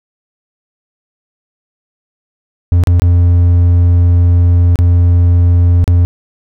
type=tone with dropouts; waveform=triangle; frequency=87.3 Hz; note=F2; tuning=in tune; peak=-3 dBFS; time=2.72-6.05 s; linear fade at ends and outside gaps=0 ms; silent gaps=2.837-2.872 / 2.997-3.02 / 4.757-4.789 / 5.842-5.878 s; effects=none